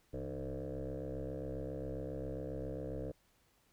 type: tone with frequency modulation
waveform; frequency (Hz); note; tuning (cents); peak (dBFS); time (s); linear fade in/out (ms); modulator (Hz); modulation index
sine; 301.9; D4; +48; -37; 0.13-3.12; 10; 67.4; 4.1
effects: tanh soft clip ceiling -35 dBFS + pink hiss -72 dBFS RMS until 3.72 s